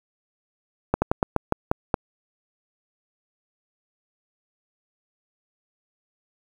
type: slowing click train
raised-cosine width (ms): 1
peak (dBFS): -5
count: 8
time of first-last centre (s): 0.94-1.942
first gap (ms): 80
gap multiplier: 1.19
effects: 7-bit